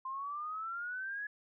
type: exponential sweep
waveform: sine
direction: up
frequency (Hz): 1041 to 1700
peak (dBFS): -37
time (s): 0.05-1.27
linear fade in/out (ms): 5
effects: none